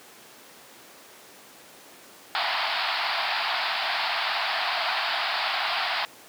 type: band-pass noise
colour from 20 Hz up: pink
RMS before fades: -27 dBFS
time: 2.35-6.05 s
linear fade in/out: 0 ms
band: 650 to 4900 Hz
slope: 96 dB/octave
effects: pink hiss -48 dBFS RMS until 6.28 s + high-pass 300 Hz 12 dB/octave